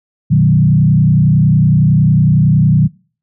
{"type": "tone with frequency modulation", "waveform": "sine", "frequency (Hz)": 152, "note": "D#3", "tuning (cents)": -40, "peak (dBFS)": -6, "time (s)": [0.3, 2.88], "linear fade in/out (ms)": 20, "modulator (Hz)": 30.9, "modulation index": 1.2, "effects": ["noise-tail reverb RT60 0.4 s tail -25 dB re dry"]}